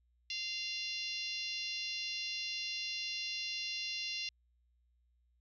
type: harmonic tone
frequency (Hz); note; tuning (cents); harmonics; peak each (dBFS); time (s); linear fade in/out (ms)
694; F5; -11; 3 / 4 / 5 / 6 / 7 / 8 / 9; -49 / -41 / -46 / -43 / -45 / -46 / -56; 0.3-4.29; 2
effects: added 60 Hz sine -70 dBFS peak until 5.4 s